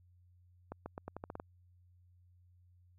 accelerating click train, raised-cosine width 1 ms, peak -28 dBFS, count 9, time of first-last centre 0.72-1.399 s, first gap 140 ms, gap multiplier 0.85, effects added 89 Hz sine -62 dBFS peak until 2.98 s

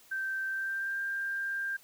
sine tone with pitch glide, 1559 to 1590.8 Hz, G6 to G6, -10 to +25 cents, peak -31 dBFS, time 0.11-1.77 s, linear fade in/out 10 ms, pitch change +35 cents, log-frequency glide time 0.48-1 s, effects white hiss -59 dBFS RMS until 1.83 s

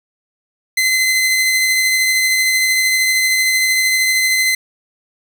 sawtooth tone with tremolo, 2051 Hz, C7, 35 cents flat, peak -8 dBFS, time 0.77-4.55 s, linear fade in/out 5 ms, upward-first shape triangle, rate 13 Hz, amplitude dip 25%, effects none

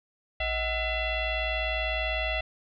sine tone with frequency modulation, 1324 Hz, E6, 7 cents sharp, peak -26 dBFS, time 0.4-2.41 s, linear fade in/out 5 ms, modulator 691 Hz, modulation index 2.7, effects none

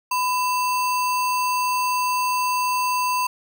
sine tone with sample-and-hold, 1001 Hz, B5, 23 cents sharp, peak -19 dBFS, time 0.11-3.27 s, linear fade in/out 5 ms, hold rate 3675 Hz, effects none

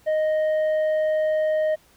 triangle tone with tanh clipping, 621 Hz, D#5, 3 cents flat, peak -20 dBFS, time 0.06-1.76 s, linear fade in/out 20 ms, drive 9 dB, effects pink hiss -57 dBFS RMS until 1.96 s

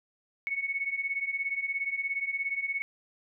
sine beating tone pair, 2200 / 2217 Hz, C#7 / C#7, -14 / 0 cents, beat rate 17 Hz, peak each -34 / -31 dBFS, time 0.47-2.82 s, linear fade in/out 0 ms, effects none

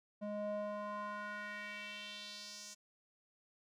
square tone with band-pass filter sweep, 207.7 Hz, G#3, in tune, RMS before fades -44 dBFS, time 0.21-2.75 s, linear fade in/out 20 ms, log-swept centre 450 to 6600 Hz, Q 2.7, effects none

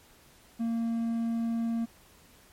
triangle tone, 230.1 Hz, A#3, 22 cents flat, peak -25 dBFS, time 0.59-1.86 s, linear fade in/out 20 ms, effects pink hiss -58 dBFS RMS until 2.52 s + MP3 64 kbps

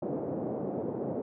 white band-pass noise, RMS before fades -34 dBFS, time 0.02-1.22 s, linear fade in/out 5 ms, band 130 to 560 Hz, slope 24 dB/octave, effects none

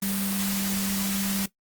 sine tone in noise, 196 Hz, G3, in tune, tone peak -27 dBFS, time 0.02-1.46 s, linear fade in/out 5 ms, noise white, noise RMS -30 dBFS, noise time 0.02-1.46 s, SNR 0 dB, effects noise-tail reverb RT60 0.1 s tail -17 dB re dry + Opus 32 kbps

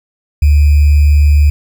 sine tone with sample-and-hold, 73.42 Hz, D2, in tune, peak -4 dBFS, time 0.42-1.5 s, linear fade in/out 5 ms, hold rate 2450 Hz, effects none

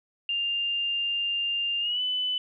sine tone with pitch glide, 2799 to 3000 Hz, F7 to F#7, +3 to +23 cents, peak -25 dBFS, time 0.29-2.38 s, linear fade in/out 2 ms, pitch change +120 cents, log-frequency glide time 1.8-2.01 s, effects none

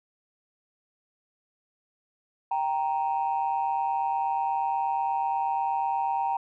sine tone pair together, 784 / 932.3 Hz, G5 / A#5, 0 / 0 cents, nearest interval minor third, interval 300 cents, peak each -26 dBFS, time 2.51-6.37 s, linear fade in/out 5 ms, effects tanh soft clip ceiling -19 dBFS

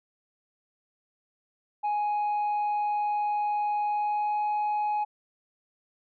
sine tone with pitch glide, 833 to 838.8 Hz, G#5 to G#5, +5 to +17 cents, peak -22 dBFS, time 1.83-5.05 s, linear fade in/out 20 ms, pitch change +12 cents, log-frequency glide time 3.85-4.43 s, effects tanh soft clip ceiling -24 dBFS

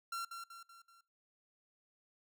45% pulse tone with echo, 1366 Hz, F6, 39 cents flat, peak -38 dBFS, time 0.12-0.25 s, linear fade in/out 5 ms, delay 190 ms, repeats 4, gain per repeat -6 dB, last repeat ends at 1.01 s, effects noise-tail reverb RT60 0.3 s tail -23 dB re dry

